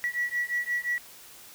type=beating tone pair; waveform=sine; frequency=1936 / 1941.7 Hz; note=B6 / B6; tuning=-35 / -30 cents; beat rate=5.7 Hz; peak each=-29 dBFS; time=0.04-0.98 s; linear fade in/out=0 ms; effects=tanh soft clip ceiling -20 dBFS + white hiss -49 dBFS RMS until 1.54 s